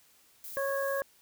violet noise, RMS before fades -43 dBFS, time 0.44-1.01 s, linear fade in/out 2 ms
harmonic tone, 550 Hz, C#5, 14 cents flat, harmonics 1 / 2 / 3, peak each -30 / -38 / -36 dBFS, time 0.57-1.02 s, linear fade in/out 0 ms
effects white hiss -63 dBFS RMS until 1.21 s

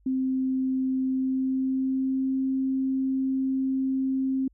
sine tone with pitch glide, 261.6 to 265.1 Hz, C4 to C4, 0 to +23 cents, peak -23 dBFS, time 0.06-4.48 s, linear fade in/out 5 ms, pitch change +23 cents, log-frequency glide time 1.06-2.37 s, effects added 50 Hz sine -58 dBFS peak until 4.53 s

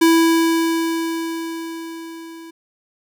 square tone with level ramp, 329.5 Hz, E4, 1 cent flat, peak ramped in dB -10 to -36 dBFS, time 0.01-2.51 s, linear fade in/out 10 ms, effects none

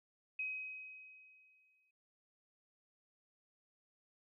sine tone with exponential decay, 2530 Hz, D#7, 28 cents sharp, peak -36 dBFS, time 0.39-1.91 s, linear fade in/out 5 ms, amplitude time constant 330 ms, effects none

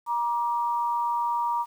sine tone pair together, 948.3 / 1176 Hz, A#5 / D6, +29 / +2 cents, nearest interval major third, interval 373 cents, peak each -24 / -31 dBFS, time 0.06-1.66 s, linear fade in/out 50 ms, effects 9-bit

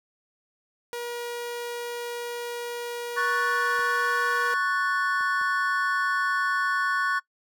sawtooth tone, 478.2 Hz, A#4, 44 cents sharp, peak -27 dBFS, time 0.93-4.54 s, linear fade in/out 0 ms
triangle chord, F# minor, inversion second, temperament equal, 1108.7 / 1480 / 1760 Hz, C#6 / F#6 / A6, 0 / 0 / 0 cents, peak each -25 / -24 / -28 dBFS, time 3.16-7.2 s, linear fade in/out 20 ms
clicks, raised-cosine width 1 ms, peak -31 / -34 / -33 dBFS, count 3, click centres 3.793 / 5.209 / 5.414 s
effects noise-tail reverb RT60 0.1 s tail -21 dB re dry

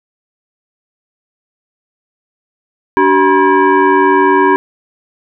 sine tone with frequency modulation, 290.7 Hz, D4, 18 cents flat, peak -6 dBFS, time 2.97-4.56 s, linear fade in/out 0 ms, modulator 672 Hz, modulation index 1.7, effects none

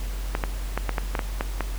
clicks, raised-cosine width 0.5 ms, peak -10 dBFS, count 9, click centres 0.351 / 0.438 / 0.776 / 0.893 / 0.982 / 1.152 / 1.192 / 1.409 / 1.607 s, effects added 46 Hz sine -27 dBFS peak until 1.78 s + pink hiss -41 dBFS RMS until 1.78 s

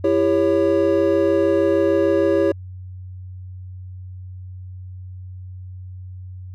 triangle chord, C# diminished, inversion first, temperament just, 332.6 / 399.1 / 554.4 Hz, E4 / G4 / C#5, +16 / +31 / 0 cents, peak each -17 dBFS, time 0.04-2.52 s, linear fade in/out 5 ms, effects added 92 Hz sine -32 dBFS peak until 6.54 s

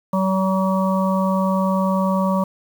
harmonic tone, 190 Hz, F#3, 46 cents sharp, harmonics 1 / 3 / 5 / 6, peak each -18 / -23 / -25 / -26 dBFS, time 0.13-2.44 s, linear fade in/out 5 ms, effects 7-bit

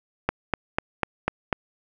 click train, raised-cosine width 0.5 ms, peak -6 dBFS, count 6, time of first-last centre 0.29-1.528 s, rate 4.04 Hz, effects none

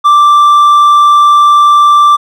sine tone with hard clipping, 1174.7 Hz, D6, in tune, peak -3 dBFS, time 0.04-2.17 s, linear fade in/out 20 ms, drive 3 dB, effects none

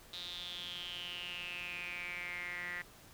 sawtooth tone with band-pass filter sweep, 176.6 Hz, F3, 20 cents sharp, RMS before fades -43 dBFS, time 0.13-2.82 s, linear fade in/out 5 ms, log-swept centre 3800 to 1900 Hz, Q 9.1, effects pink hiss -58 dBFS RMS until 3.13 s

